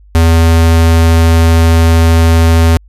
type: tone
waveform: square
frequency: 82.41 Hz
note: E2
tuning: in tune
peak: -5 dBFS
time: 0.15-2.77 s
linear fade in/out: 0 ms
effects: added 50 Hz sine -37 dBFS peak until 2.88 s + resampled to 32000 Hz